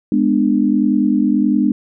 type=chord; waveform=sine; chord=G# diminished; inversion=none; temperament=just; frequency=207.7 / 249.2 / 299 Hz; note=G#3 / B3 / D4; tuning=0 / +16 / +31 cents; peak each=-16 dBFS; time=0.12-1.72 s; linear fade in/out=2 ms; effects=none